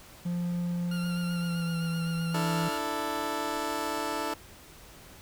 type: tone with pitch glide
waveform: triangle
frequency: 174.61 to 166.63 Hz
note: F3 to E3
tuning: 0 to +19 cents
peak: -26 dBFS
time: 0.25-2.69 s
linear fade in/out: 10 ms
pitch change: -81 cents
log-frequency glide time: 1.26-1.79 s
type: tone with vibrato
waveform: 20% pulse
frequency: 1396.9 Hz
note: F6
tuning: in tune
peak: -34 dBFS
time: 0.91-2.78 s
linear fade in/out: 5 ms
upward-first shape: sine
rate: 7.8 Hz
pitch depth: 32 cents each way
type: chord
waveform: 15% pulse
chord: D suspended second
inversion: none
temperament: just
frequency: 293.7 / 330.4 / 440.5 Hz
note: D4 / E4 / A4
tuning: 0 / +4 / +2 cents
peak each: -29 dBFS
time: 2.34-4.34 s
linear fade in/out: 5 ms
effects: pink hiss -51 dBFS RMS until 5.21 s